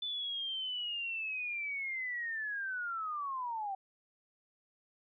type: linear sweep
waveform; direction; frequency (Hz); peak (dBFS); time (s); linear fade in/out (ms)
sine; down; 3514 to 760; -35; 0.02-3.75; 5
effects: none